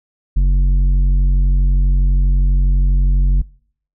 sine tone with tanh clipping, 46.16 Hz, F#1, 3 cents flat, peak -11 dBFS, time 0.36-3.42 s, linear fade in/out 10 ms, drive 8 dB, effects noise-tail reverb RT60 0.6 s tail -24 dB re dry

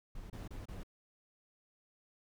brown noise bursts, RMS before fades -45 dBFS, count 4, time 0.15-0.834 s, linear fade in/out 5 ms, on 150 ms, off 28 ms, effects none

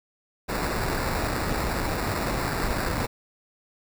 pink noise with sample-and-hold, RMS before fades -27 dBFS, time 0.48-3.07 s, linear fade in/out 20 ms, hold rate 3150 Hz, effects none

